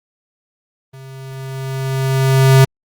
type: tone with level ramp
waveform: square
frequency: 133.4 Hz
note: C3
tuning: 34 cents sharp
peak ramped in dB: -35 to -5 dBFS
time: 0.93-2.65 s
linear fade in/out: 10 ms
effects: Opus 32 kbps